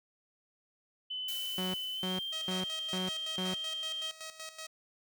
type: tone with pitch glide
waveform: sine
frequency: 3022 to 3169 Hz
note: F#7 to G7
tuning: +36 to +18 cents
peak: -35 dBFS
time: 1.1-4.11 s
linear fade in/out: 10 ms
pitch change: +82 cents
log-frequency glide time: 1.93-2.11 s
type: noise with exponential decay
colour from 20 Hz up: blue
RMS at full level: -41 dBFS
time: 1.28-3.58 s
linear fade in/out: 5 ms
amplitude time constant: 500 ms
type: tone bursts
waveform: sawtooth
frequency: 185 Hz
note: F#3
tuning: in tune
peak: -30 dBFS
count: 5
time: 1.58-3.54 s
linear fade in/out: 2 ms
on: 160 ms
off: 290 ms
type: tone with tremolo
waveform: 5% pulse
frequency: 637 Hz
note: D#5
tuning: 41 cents sharp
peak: -30 dBFS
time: 2.32-4.67 s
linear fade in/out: 10 ms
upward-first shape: square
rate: 5.3 Hz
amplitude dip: 70%
effects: none